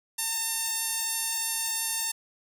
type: tone with band-pass filter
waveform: sawtooth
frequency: 903 Hz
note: A5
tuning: 45 cents sharp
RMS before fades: -30 dBFS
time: 0.18-2.12 s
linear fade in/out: 10 ms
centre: 10000 Hz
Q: 1.5
effects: none